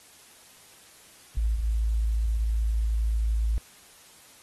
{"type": "tone", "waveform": "sine", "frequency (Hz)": 55, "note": "A1", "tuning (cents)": 0, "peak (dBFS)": -22, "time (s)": [1.37, 3.58], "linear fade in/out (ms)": 0, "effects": ["white hiss -53 dBFS RMS until 4.42 s", "AAC 32 kbps"]}